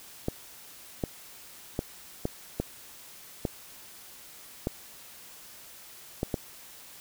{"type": "clicks", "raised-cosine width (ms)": 2, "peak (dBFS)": -14, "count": 9, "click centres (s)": [0.284, 1.038, 1.791, 2.254, 2.6, 3.452, 4.671, 6.231, 6.342], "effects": ["white hiss -49 dBFS RMS until 7 s"]}